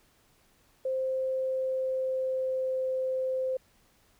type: tone with pitch glide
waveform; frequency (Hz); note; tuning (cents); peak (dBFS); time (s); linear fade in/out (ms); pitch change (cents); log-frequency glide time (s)
sine; 523.3 to 519.7; C5 to C5; 0 to -12; -27; 0.85-3.57; 5; -12; 1.29-2.85
effects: pink hiss -65 dBFS RMS until 4.19 s